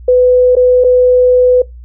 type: tone with dropouts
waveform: sine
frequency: 500 Hz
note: B4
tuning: 21 cents sharp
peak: -4 dBFS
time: 0.08-1.62 s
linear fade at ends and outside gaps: 5 ms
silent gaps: 0.554-0.566 / 0.84-0.844 s
effects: noise-tail reverb RT60 0.2 s tail -22 dB re dry + added 60 Hz sine -29 dBFS peak until 1.84 s